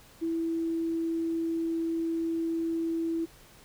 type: tone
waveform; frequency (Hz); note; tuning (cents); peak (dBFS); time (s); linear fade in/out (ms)
sine; 329.6; E4; 0; -27; 0.21-3.26; 20
effects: pink hiss -55 dBFS RMS until 3.64 s